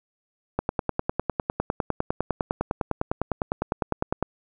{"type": "click train", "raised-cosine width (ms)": 1, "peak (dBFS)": -9, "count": 37, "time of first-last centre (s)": [0.59, 4.226], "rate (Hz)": 9.9, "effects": []}